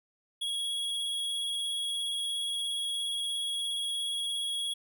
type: tone with vibrato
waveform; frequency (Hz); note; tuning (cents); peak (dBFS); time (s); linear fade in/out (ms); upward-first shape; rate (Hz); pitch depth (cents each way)
square; 3322; G#7; 0; -31; 0.41-4.74; 10; sine; 17; 15
effects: none